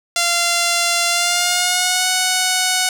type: tone with pitch glide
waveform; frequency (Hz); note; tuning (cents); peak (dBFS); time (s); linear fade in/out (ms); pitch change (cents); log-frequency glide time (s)
5% pulse; 690 to 739.5; F5 to F#5; -21 to -1; -3; 0.16-2.89; 2; +120; 1.08-2.08
effects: none